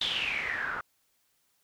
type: noise with low-pass filter sweep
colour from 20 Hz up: white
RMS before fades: -32 dBFS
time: 0.01-0.81 s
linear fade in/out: 5 ms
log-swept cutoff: 3600 to 1300 Hz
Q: 9.1
effects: white hiss -72 dBFS RMS until 1.63 s